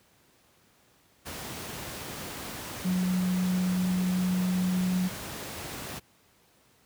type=tone in noise; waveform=sine; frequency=182.9 Hz; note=F#3; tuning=20 cents flat; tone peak=-24 dBFS; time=2.84-5.09 s; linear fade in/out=20 ms; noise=pink; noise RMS=-38 dBFS; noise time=1.25-6 s; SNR=+11 dB; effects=pink hiss -63 dBFS RMS until 6.85 s + high-pass 80 Hz 12 dB/octave